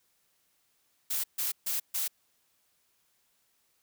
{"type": "noise bursts", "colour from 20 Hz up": "blue", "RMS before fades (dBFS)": -31, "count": 4, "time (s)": [1.1, 2.08], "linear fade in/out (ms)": 10, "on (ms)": 140, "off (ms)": 140, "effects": ["white hiss -72 dBFS RMS until 3.82 s"]}